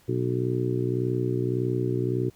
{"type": "harmonic tone", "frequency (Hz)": 61.74, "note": "B1", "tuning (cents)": 0, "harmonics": [2, 3, 4, 5, 6, 7], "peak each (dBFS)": [-27, -35, -37, -31, -28, -35], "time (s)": [0.08, 2.3], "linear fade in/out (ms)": 10, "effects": ["pink hiss -59 dBFS RMS until 2.35 s"]}